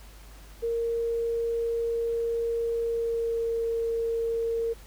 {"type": "tone with pitch glide", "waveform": "sine", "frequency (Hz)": [463.7, 459.4], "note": ["A#4", "A#4"], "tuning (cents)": [-9, -25], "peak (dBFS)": -25, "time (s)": [0.62, 4.74], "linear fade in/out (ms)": 20, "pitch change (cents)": -16, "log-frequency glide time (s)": [2.78, 3.62], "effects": ["added 50 Hz sine -46 dBFS peak until 4.86 s", "pink hiss -53 dBFS RMS until 4.86 s"]}